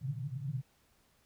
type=band-pass noise; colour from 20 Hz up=pink; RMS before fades=-38 dBFS; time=0.01-0.62 s; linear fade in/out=10 ms; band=120 to 150 Hz; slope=96 dB/octave; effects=pink hiss -70 dBFS RMS until 1.25 s